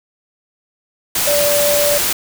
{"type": "tone in noise", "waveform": "sine", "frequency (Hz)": 582, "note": "D5", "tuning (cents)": -16, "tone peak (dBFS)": -14, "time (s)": [1.27, 1.98], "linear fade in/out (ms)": 5, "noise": "white", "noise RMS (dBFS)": -17, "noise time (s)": [1.15, 2.13], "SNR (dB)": 0, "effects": []}